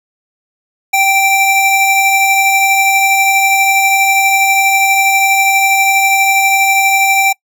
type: tone pair together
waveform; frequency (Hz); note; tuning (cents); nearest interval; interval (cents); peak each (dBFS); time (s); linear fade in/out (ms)
square; 778.9 / 2349; G5 / D7; -11 / 0; octave + perfect fifth; 1911; -12; 0.93-7.33; 10
effects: noise-tail reverb RT60 0.1 s tail -25 dB re dry